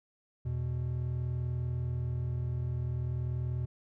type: tone pair together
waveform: triangle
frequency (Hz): 83.05 / 123.47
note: E2 / B2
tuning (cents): +13 / 0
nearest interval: perfect fifth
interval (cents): 687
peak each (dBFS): -34 / -30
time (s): 0.45-3.66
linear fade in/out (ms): 10
effects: none